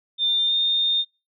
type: tone with pitch glide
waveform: sine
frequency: 3598 to 3644 Hz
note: A7 to A#7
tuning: +38 to -40 cents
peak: -18 dBFS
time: 0.18-1.05 s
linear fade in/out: 50 ms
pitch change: +22 cents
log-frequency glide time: 0.45-0.53 s
effects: noise-tail reverb RT60 0.3 s tail -26 dB re dry